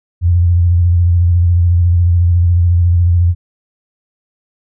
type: tone with vibrato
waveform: sine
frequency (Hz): 87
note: F2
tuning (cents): -6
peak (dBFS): -7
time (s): 0.21-3.35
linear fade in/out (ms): 50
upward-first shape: square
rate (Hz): 14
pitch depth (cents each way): 36
effects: none